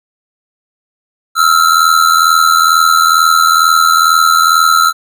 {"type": "ring-modulated tone", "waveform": "square", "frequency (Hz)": 1338, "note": "E6", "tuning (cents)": 25, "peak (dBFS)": -4, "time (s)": [1.35, 4.93], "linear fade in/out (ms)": 50, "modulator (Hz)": 41.1, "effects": []}